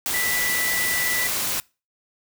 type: tone in noise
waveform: sine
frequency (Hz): 1975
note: B6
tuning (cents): 0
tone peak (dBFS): -24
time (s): 0.14-1.27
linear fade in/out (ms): 0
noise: white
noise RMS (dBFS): -25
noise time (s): 0.06-1.6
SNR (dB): -2
effects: noise-tail reverb RT60 0.3 s tail -24 dB re dry